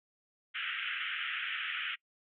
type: band-pass noise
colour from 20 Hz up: white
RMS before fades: -37 dBFS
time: 0.54-1.96 s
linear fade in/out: 20 ms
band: 1300 to 3200 Hz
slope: 96 dB/octave
effects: noise-tail reverb RT60 0.1 s tail -25 dB re dry